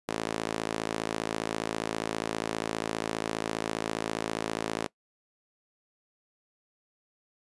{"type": "tone with high-pass filter", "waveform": "sawtooth", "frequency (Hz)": 54.9, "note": "A1", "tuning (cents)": -3, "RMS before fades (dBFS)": -33, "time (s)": [0.08, 4.87], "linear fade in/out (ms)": 10, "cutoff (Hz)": 330, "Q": 1, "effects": ["noise-tail reverb RT60 0.1 s tail -21 dB re dry", "resampled to 24000 Hz"]}